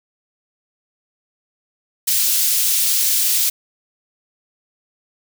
white high-pass noise, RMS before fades -17 dBFS, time 2.07-3.5 s, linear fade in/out 10 ms, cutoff 3700 Hz, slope 12 dB/octave, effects none

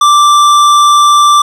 sine tone with hard clipping, 1174.7 Hz, D6, in tune, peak -5 dBFS, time 0.01-1.42 s, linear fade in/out 5 ms, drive 13 dB, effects none

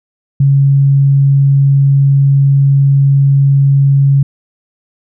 sine tone, 138.59 Hz, C#3, in tune, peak -5 dBFS, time 0.4-4.23 s, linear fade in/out 5 ms, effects none

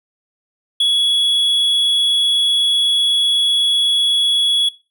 triangle tone, 3368 Hz, G#7, 24 cents sharp, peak -10 dBFS, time 0.8-4.69 s, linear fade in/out 5 ms, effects noise-tail reverb RT60 0.3 s tail -21 dB re dry

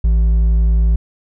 sine tone with hard clipping, 55.5 Hz, A1, 16 cents sharp, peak -11 dBFS, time 0.04-0.96 s, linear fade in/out 5 ms, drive 4 dB, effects none

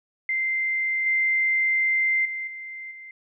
sine tone with level steps, 2085 Hz, C7, 7 cents flat, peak -22 / -19 / -28 / -34 / -39 dBFS, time 0.29-3.11 s, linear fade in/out 2 ms, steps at 1.06 / 2.25 / 2.47 / 2.91 s, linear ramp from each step 5 ms, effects none

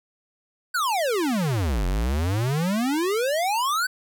square exponential two-way sweep, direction down then up, 1553 to 43.28 to 1553 Hz, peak -22 dBFS, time 0.74-3.87 s, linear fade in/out 10 ms, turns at 1.86 s, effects none

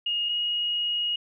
sine tone pair in turn, 2857 / 2882 Hz, F7 / F#7, +39 / -46 cents, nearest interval unison, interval 15 cents, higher second, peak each -24 dBFS, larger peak neither, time 0.06-0.29 / 0.29-1.16 s, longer second, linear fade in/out 5 ms, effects none

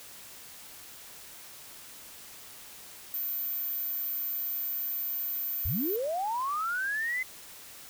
sine tone, 14330 Hz, A9, 30 cents sharp, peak -30 dBFS, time 3.14-5.96 s, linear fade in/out 0 ms
sine linear sweep, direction up, 55 to 2066 Hz, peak -28 dBFS, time 5.65-7.23 s, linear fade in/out 5 ms
effects tanh soft clip ceiling -19 dBFS + white hiss -48 dBFS RMS until 7.89 s

